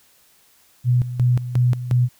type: tone with tremolo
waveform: sine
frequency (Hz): 123.47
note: B2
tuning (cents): 0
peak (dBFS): -13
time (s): 0.84-2.09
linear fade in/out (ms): 50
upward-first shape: square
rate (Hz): 2.8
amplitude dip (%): 75
effects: white hiss -56 dBFS RMS until 2.19 s